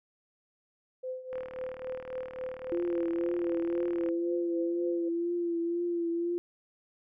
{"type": "tone with tremolo", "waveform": "sine", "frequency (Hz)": 513, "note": "C5", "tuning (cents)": -34, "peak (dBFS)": -32, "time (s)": [1.03, 5.09], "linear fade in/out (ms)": 10, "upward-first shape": "triangle", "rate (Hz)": 3.7, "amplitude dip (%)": 80}
{"type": "click train", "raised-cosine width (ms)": 0.5, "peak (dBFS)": -30, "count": 108, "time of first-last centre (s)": [1.33, 4.088], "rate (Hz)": 38.8}
{"type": "tone with vibrato", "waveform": "sine", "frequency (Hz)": 342.1, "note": "F4", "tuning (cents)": -36, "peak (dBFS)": -28, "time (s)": [2.72, 6.38], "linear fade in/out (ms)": 0, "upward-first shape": "triangle", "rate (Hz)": 2, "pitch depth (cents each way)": 37}
{"effects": []}